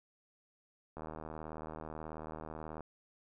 click train, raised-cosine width 1 ms, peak -30 dBFS, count 145, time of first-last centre 0.97-2.807 s, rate 78.4 Hz, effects none

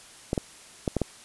clicks, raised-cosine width 2 ms, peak -11 dBFS, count 5, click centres 0.331 / 0.378 / 0.878 / 0.967 / 1.017 s, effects white hiss -49 dBFS RMS until 1.24 s + resampled to 24000 Hz

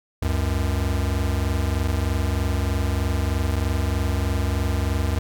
square tone pair together, 69.3 / 92.5 Hz, C#2 / F#2, 0 / 0 cents, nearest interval perfect fourth, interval 500 cents, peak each -24 dBFS, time 0.22-5.19 s, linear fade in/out 5 ms, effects none

